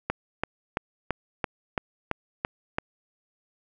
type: click train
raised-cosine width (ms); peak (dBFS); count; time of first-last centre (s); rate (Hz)
0.5; -10; 9; 0.1-2.785; 2.98
effects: none